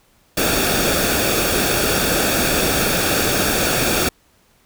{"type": "noise with comb filter", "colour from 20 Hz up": "pink", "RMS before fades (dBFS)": -18, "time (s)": [0.37, 4.09], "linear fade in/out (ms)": 5, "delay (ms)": 0.99, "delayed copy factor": -0.6, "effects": ["pink hiss -57 dBFS RMS until 4.65 s"]}